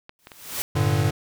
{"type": "clicks", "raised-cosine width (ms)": 0.3, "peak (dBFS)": -24, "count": 3, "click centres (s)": [0.094, 0.271, 0.318]}
{"type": "noise with exponential growth", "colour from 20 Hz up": "white", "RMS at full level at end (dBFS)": -25, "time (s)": [0.19, 0.62], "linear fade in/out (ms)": 0, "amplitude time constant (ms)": 92}
{"type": "chord", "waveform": "square", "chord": "G minor", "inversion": "none", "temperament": "equal with one note detuned", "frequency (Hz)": [98, 114.01, 146.83], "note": ["G2", "Bb2", "D3"], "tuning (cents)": [0, -38, 0], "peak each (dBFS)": -24, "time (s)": [0.75, 1.11], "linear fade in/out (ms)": 10}
{"effects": []}